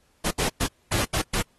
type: noise bursts at uneven times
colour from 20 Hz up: pink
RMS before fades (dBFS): -25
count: 6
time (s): 0.24-0.31 / 0.38-0.49 / 0.6-0.67 / 0.91-1.05 / 1.13-1.22 / 1.33-1.42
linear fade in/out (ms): 10
effects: pink hiss -65 dBFS RMS until 1.58 s + AAC 32 kbps